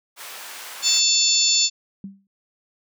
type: high-pass noise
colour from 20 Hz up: pink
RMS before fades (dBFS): -37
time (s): 0.16-1.02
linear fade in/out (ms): 50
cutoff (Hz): 960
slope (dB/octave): 12
type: harmonic tone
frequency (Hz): 885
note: A5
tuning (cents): +10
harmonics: 3 / 4 / 5 / 6 / 7 / 8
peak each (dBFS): -29 / -23 / -20 / -25 / -29 / -20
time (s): 0.82-1.7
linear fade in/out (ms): 50
type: tone with exponential decay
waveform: sine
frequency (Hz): 196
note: G3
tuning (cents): 0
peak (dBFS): -28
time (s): 2.04-2.27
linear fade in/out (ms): 2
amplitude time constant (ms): 48
effects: none